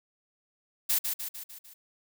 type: noise with echo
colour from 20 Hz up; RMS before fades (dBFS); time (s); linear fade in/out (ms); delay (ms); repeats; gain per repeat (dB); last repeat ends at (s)
blue; -26; 0.89-0.99; 10; 150; 5; -5; 1.74
effects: none